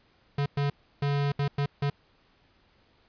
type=tone bursts at uneven times; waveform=square; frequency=142.4 Hz; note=C#3; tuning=47 cents sharp; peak=-25 dBFS; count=6; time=0.38-0.46 / 0.57-0.7 / 1.02-1.32 / 1.39-1.48 / 1.58-1.66 / 1.82-1.9 s; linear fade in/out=5 ms; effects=pink hiss -64 dBFS RMS until 3.08 s + resampled to 11025 Hz